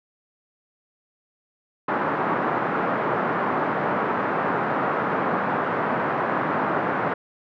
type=band-pass noise; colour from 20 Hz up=white; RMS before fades=-24 dBFS; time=1.88-7.14 s; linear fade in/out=5 ms; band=140 to 1400 Hz; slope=24 dB/octave; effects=none